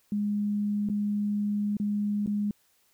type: tone with dropouts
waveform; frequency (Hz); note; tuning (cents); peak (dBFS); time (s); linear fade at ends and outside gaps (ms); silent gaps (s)
sine; 206.4; G#3; -10; -25; 0.12-2.51; 2; 0.889-0.898 / 1.769-1.799 / 2.262-2.274
effects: white hiss -67 dBFS RMS until 2.93 s